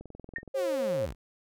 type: click train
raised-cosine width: 2 ms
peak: -31 dBFS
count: 11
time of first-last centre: 0.01-0.477 s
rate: 21.4 Hz
type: tone with exponential decay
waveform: sine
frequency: 1839 Hz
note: A#6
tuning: 24 cents flat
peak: -26 dBFS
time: 0.36-0.43 s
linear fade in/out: 2 ms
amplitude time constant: 15 ms
type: tone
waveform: sine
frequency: 538 Hz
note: C5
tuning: 48 cents sharp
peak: -27 dBFS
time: 0.54-1.06 s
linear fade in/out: 10 ms
type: linear sweep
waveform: sawtooth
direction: down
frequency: 415.3 to 32.52 Hz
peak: -31 dBFS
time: 0.54-1.15 s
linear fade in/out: 50 ms
effects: none